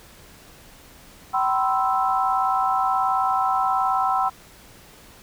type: chord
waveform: sine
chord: C major seventh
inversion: second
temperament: equal with one note detuned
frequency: 766.5 / 987.8 / 1046.5 / 1318.5 Hz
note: G5 / B5 / C6 / E6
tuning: -39 / 0 / 0 / 0 cents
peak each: -22 / -26 / -26 / -24 dBFS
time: 1.33-4.3 s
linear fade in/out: 20 ms
effects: pink hiss -48 dBFS RMS until 5.22 s